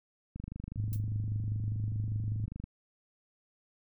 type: click train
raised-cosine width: 5 ms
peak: -28 dBFS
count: 58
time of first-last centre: 0.36-2.64 s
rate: 25 Hz
type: tone with pitch glide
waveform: sine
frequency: 105.6 to 106.7 Hz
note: G#2 to G#2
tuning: +29 to +47 cents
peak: -31 dBFS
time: 0.77-2.46 s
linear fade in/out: 10 ms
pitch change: +18 cents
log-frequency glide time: 1.19-2.22 s
type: noise with exponential decay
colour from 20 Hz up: violet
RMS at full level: -41 dBFS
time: 0.93-1.02 s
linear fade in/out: 0 ms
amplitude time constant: 19 ms
effects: none